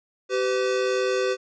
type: tone pair together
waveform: square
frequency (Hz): 385.6 / 504.6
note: G4 / B4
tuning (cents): -28 / +37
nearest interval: perfect fourth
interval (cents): 465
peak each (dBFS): -25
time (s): 0.29-1.37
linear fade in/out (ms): 50
effects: resampled to 16000 Hz